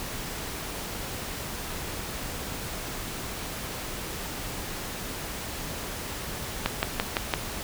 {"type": "click train", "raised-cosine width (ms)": 0.3, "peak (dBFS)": -7, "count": 5, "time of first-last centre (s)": [6.66, 7.338], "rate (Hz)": 5.9, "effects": ["pink hiss -35 dBFS RMS until 7.63 s"]}